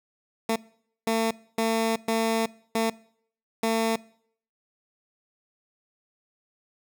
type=tone bursts at uneven times; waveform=15% pulse; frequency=225 Hz; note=A3; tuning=39 cents sharp; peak=-16 dBFS; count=6; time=0.49-0.56 / 1.07-1.31 / 1.58-1.96 / 2.08-2.46 / 2.75-2.9 / 3.63-3.96 s; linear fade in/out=5 ms; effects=noise-tail reverb RT60 0.6 s tail -22 dB re dry